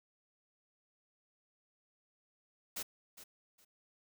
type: noise with echo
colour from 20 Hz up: white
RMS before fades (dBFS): -40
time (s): 2.76-2.83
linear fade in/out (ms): 10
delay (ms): 410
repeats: 2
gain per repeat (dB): -13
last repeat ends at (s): 3.65
effects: none